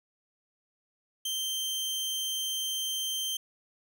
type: tone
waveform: sawtooth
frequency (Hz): 3136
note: G7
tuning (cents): 0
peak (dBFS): -27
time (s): 1.25-3.37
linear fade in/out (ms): 5
effects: none